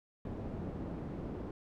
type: low-pass noise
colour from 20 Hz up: white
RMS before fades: -41 dBFS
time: 0.25-1.51 s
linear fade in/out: 2 ms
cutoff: 310 Hz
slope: 12 dB/octave
effects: none